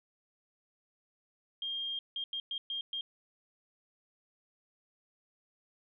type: tone bursts at uneven times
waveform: sine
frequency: 3214 Hz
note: G7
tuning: 43 cents sharp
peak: -34 dBFS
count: 6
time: 1.62-1.99 / 2.16-2.24 / 2.33-2.4 / 2.51-2.58 / 2.7-2.81 / 2.93-3.01 s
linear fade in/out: 2 ms
effects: none